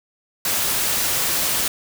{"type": "noise", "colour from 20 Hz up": "white", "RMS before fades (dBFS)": -21, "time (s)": [0.45, 1.68], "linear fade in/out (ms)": 2, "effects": []}